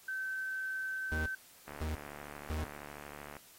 sine tone, 1540 Hz, G6, 31 cents flat, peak -35 dBFS, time 0.08-1.35 s, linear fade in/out 5 ms
45% pulse tone bursts, 78 Hz, D#2, 5 cents sharp, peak -34 dBFS, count 3, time 1.12-2.64 s, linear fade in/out 0 ms, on 140 ms, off 550 ms
click train, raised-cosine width 0.5 ms, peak -31 dBFS, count 124, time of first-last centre 1.68-3.367 s, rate 72.9 Hz
effects white hiss -59 dBFS RMS until 3.58 s + AAC 48 kbps

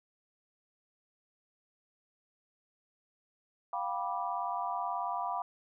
sine chord, G dominant seventh, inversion third, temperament just, 705.6 / 784 / 980 / 1176 Hz, F5 / G5 / B5 / D6, +18 / 0 / -14 / +2 cents, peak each -37 / -39 / -36 / -39 dBFS, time 3.73-5.42 s, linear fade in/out 2 ms, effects none

